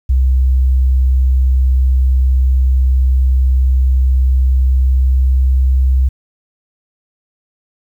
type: tone with pitch glide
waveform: sine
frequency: 64.6 to 65.09 Hz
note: C2 to C2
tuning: -21 to -8 cents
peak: -8 dBFS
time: 0.09-6.09 s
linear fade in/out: 10 ms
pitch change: +13 cents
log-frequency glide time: 4.46-5.82 s
effects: 8-bit